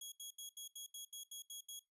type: tone bursts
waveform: 15% pulse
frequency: 3322 Hz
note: G#7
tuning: in tune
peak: -40 dBFS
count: 10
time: 0.01-1.794 s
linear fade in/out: 5 ms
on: 110 ms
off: 76 ms
effects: noise-tail reverb RT60 0.2 s tail -18 dB re dry + resampled to 32000 Hz